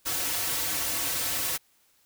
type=noise with comb filter; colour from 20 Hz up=white; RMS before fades=-29 dBFS; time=0.05-1.58 s; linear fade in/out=20 ms; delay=4.9 ms; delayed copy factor=-1; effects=white hiss -65 dBFS RMS until 2.05 s